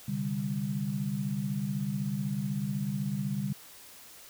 sine chord, C suspended second, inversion none, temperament equal with one note detuned, 130.81 / 146.83 / 198.85 Hz, C3 / D3 / G3, 0 / 0 / +25 cents, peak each -36 / -34 / -32 dBFS, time 0.08-3.53 s, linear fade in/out 5 ms, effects white hiss -51 dBFS RMS until 4.29 s

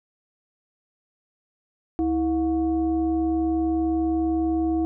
sine tone with frequency modulation, 324.7 Hz, E4, 26 cents flat, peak -20 dBFS, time 1.99-4.85 s, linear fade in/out 0 ms, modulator 394 Hz, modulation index 0.51, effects none

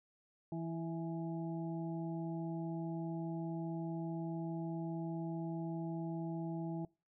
harmonic tone with a mistuned harmonic, 164.81 Hz, E3, in tune, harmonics 1 / 2 / 4 / 5, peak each -40 / -42 / -49 / -51 dBFS, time 0.52-6.85 s, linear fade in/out 2 ms, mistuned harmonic 5, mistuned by +18 cents, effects noise-tail reverb RT60 0.3 s tail -23 dB re dry

